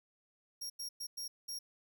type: tone bursts at uneven times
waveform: sawtooth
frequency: 5588 Hz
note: F8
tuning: in tune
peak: -37 dBFS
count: 5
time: 0.61-0.7 / 0.79-0.89 / 1-1.07 / 1.17-1.28 / 1.48-1.59 s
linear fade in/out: 10 ms
effects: none